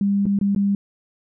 sine tone with dropouts, 200 Hz, G3, 35 cents sharp, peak -16 dBFS, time 0.01-0.75 s, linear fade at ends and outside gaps 2 ms, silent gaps 0.256-0.265 / 0.389-0.412 / 0.549-0.561 s, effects none

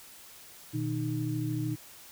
sine tone cluster, 121.9 / 155.1 / 308.7 Hz, B2 / D#3 / D#4, -22 / -5 / -14 cents, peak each -32 / -36 / -33 dBFS, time 0.73-1.76 s, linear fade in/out 20 ms, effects white hiss -51 dBFS RMS until 2.11 s

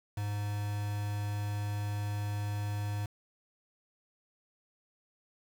triangle tone with quantisation, 103.1 Hz, G#2, 12 cents flat, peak -30 dBFS, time 0.17-3.06 s, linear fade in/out 5 ms, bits 7, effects none

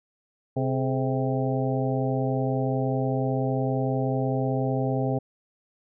harmonic tone with a mistuned harmonic, 130.81 Hz, C3, in tune, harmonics 1 / 2 / 3 / 4 / 5 / 6, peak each -26 / -29 / -31 / -32 / -33 / -34 dBFS, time 0.56-5.19 s, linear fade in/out 10 ms, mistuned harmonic 3, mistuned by +110 cents, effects none

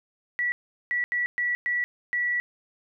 sine tone bursts at uneven times, 1946 Hz, B6, 26 cents flat, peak -23 dBFS, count 6, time 0.39-0.52 / 0.91-1.04 / 1.12-1.26 / 1.38-1.55 / 1.66-1.84 / 2.13-2.4 s, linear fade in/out 0 ms, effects none

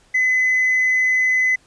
triangle tone with hard clipping, 2022 Hz, B6, 40 cents sharp, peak -14 dBFS, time 0.14-1.56 s, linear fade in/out 10 ms, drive 2 dB, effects pink hiss -55 dBFS RMS until 1.66 s + resampled to 22050 Hz

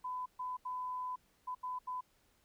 sine tone bursts at uneven times, 1005 Hz, B5, 30 cents sharp, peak -37 dBFS, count 6, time 0.04-0.26 / 0.39-0.57 / 0.65-1.16 / 1.47-1.55 / 1.63-1.79 / 1.87-2.01 s, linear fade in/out 10 ms, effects pink hiss -72 dBFS RMS until 2.44 s

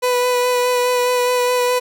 30% pulse tone with vibrato, 495.2 Hz, B4, 5 cents sharp, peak -12 dBFS, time 0.02-1.8 s, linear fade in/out 20 ms, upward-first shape sine, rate 4.8 Hz, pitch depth 16 cents each way, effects none

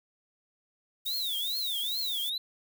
violet noise, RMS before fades -38 dBFS, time 1.05-2.3 s, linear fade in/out 10 ms
triangle tone with vibrato, 3700 Hz, A#7, 14 cents flat, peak -29 dBFS, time 1.06-2.38 s, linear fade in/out 5 ms, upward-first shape triangle, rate 2.4 Hz, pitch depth 270 cents each way
effects none

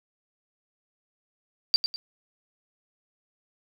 sine tone with echo, 4699 Hz, D8, in tune, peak -15 dBFS, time 1.74-1.76 s, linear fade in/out 0 ms, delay 100 ms, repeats 2, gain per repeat -9 dB, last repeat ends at 1.96 s, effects none

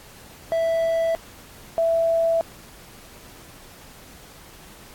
triangle / sine tone pair in turn, 659.3 / 662 Hz, E5 / E5, 0 / +7 cents, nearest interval unison, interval 7 cents, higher second, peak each -17 dBFS, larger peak neither, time 0.52-1.15 / 1.78-2.41 s, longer neither, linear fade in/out 0 ms, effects pink hiss -46 dBFS RMS until 4.94 s + AAC 64 kbps

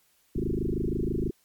sine tone with frequency modulation, 193.6 Hz, G3, 21 cents flat, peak -25 dBFS, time 0.35-1.31 s, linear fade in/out 10 ms, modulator 26.2 Hz, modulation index 7.6, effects white hiss -66 dBFS RMS until 1.44 s + MP3 96 kbps

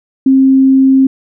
sine tone, 266.4 Hz, C4, 31 cents sharp, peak -4 dBFS, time 0.26-1.07 s, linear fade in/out 5 ms, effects none

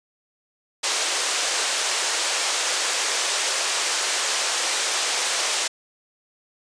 white band-pass noise, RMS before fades -24 dBFS, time 0.83-5.68 s, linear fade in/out 10 ms, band 410 to 8100 Hz, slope 24 dB/octave, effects resampled to 22050 Hz

